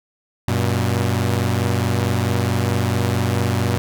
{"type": "tone pair together", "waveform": "sawtooth", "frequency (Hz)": [95.2, 119.73], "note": ["F#2", "A#2"], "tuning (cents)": [50, 47], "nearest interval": "major third", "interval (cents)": 397, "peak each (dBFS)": -16, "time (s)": [0.48, 3.78], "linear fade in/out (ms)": 0, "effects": []}